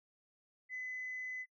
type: tone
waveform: sine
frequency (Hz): 2016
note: B6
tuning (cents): +35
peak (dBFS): -39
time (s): 0.69-1.46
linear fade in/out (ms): 50
effects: noise-tail reverb RT60 0.1 s tail -22 dB re dry + tanh soft clip ceiling -35 dBFS